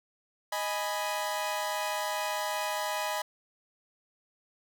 sawtooth chord, G# minor, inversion second, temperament equal, 622.3 / 830.6 / 987.8 Hz, D#5 / G#5 / B5, 0 / 0 / 0 cents, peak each -31 dBFS, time 0.52-3.22 s, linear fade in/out 5 ms, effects none

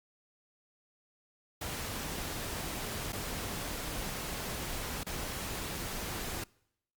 pink noise with dropouts, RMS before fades -38 dBFS, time 1.61-6.44 s, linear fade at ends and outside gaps 5 ms, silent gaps 3.123-3.129 / 5.034-5.065 s, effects noise-tail reverb RT60 0.8 s tail -25 dB re dry + Opus 48 kbps

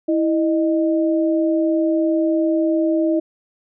sine tone pair together, 326.7 / 616.3 Hz, E4 / D#5, -15 / -17 cents, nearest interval major seventh, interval 1098 cents, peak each -16 / -21 dBFS, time 0.08-3.2 s, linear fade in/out 10 ms, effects none

